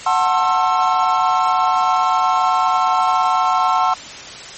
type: chord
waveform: triangle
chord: F# half-diminished seventh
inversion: none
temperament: just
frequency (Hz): 740 / 888 / 1065.6 / 1332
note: F#5 / A5 / C6 / E6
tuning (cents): 0 / +16 / +31 / +18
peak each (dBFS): -16 / -18 / -16 / -18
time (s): 0.06-3.94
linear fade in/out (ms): 5
effects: white hiss -33 dBFS RMS until 4.57 s + MP3 32 kbps